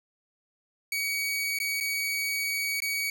sawtooth tone with dropouts, 2257 Hz, C#7, 31 cents sharp, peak -24 dBFS, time 0.92-3.1 s, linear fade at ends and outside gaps 2 ms, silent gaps 1.588-1.6 / 1.802-1.808 / 2.803-2.82 s, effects none

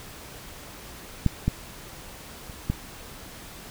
clicks, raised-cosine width 5 ms, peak -7 / -9 / -28 / -11 dBFS, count 4, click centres 1.263 / 1.48 / 2.498 / 2.7 s, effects pink hiss -43 dBFS RMS until 3.7 s

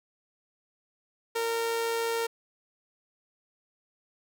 sawtooth tone with amplitude modulation, 460 Hz, A#4, 23 cents flat, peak -22 dBFS, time 1.35-2.27 s, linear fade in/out 10 ms, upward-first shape sine, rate 114 Hz, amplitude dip 30%, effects none

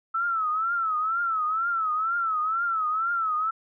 sine tone with vibrato, 1314 Hz, E6, 6 cents flat, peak -23 dBFS, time 0.14-3.51 s, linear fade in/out 10 ms, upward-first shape triangle, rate 2.1 Hz, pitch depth 130 cents each way, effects none

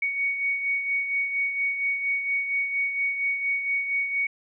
sine beating tone pair, 2234 / 2238.3 Hz, C#7 / C#7, +13 / +16 cents, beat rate 4.3 Hz, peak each -24 / -33 dBFS, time 0.02-4.27 s, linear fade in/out 5 ms, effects none

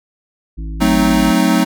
harmonic tone, 53.9 Hz, A1, 35 cents flat, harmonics 1 / 3 / 5 / 6, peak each -22 / -32 / -36 / -38 dBFS, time 0.57-1.32 s, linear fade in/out 20 ms
square chord, F# diminished seventh, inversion none, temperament equal with one note detuned, 185 / 220 / 259.8 / 311.1 Hz, F#3 / A3 / C4 / Eb4, 0 / 0 / -12 / 0 cents, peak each -17 dBFS, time 0.8-1.65 s, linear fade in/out 20 ms
effects none

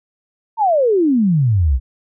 sine exponential sweep, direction down, 932.3 to 58.27 Hz, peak -11 dBFS, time 0.57-1.8 s, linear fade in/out 50 ms, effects none

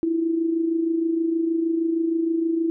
sine tone with amplitude modulation, 329.6 Hz, E4, in tune, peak -17 dBFS, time 0.03-2.7 s, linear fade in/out 0 ms, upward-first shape sine, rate 26.4 Hz, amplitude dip 55%, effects none

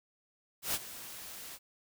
white noise with ADSR envelope, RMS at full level -31 dBFS, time 0.62-1.59 s, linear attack 120 ms, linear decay 40 ms, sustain -15 dB, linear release 46 ms, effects none

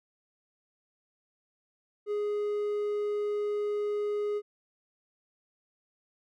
triangle tone, 415.3 Hz, G#4, in tune, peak -26 dBFS, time 2.06-4.42 s, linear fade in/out 50 ms, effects none

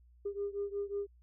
sine beating tone pair, 401.6 / 407.1 Hz, G4 / G#4, +42 / -35 cents, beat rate 5.5 Hz, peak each -36 / -38 dBFS, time 0.25-1.07 s, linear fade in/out 10 ms, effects tanh soft clip ceiling -28 dBFS + added 60 Hz sine -59 dBFS peak until 1.22 s

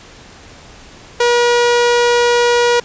sawtooth tone, 480 Hz, B4, 49 cents flat, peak -6 dBFS, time 1.2-2.8 s, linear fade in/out 5 ms, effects pink hiss -39 dBFS RMS until 2.84 s + resampled to 16000 Hz

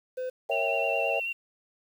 triangle tone, 510 Hz, C5, 44 cents flat, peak -28 dBFS, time 0.17-0.3 s, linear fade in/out 10 ms
sine chord, A# diminished seventh, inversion none, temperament equal, 466.2 / 554.4 / 659.3 / 784 Hz, A#4 / C#5 / E5 / G5, 0 / 0 / 0 / 0 cents, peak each -33 / -30 / -30 / -32 dBFS, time 0.49-1.2 s, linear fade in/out 10 ms
sine tone with vibrato, 2736 Hz, F7, 36 cents flat, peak -29 dBFS, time 0.51-1.33 s, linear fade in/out 10 ms, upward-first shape sine, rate 9.3 Hz, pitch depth 23 cents each way
effects tanh soft clip ceiling -13 dBFS + 9-bit

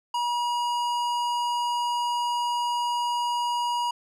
sine tone with tanh clipping, 960 Hz, B5, 49 cents flat, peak -26 dBFS, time 0.14-3.91 s, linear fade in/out 5 ms, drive 16 dB, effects none

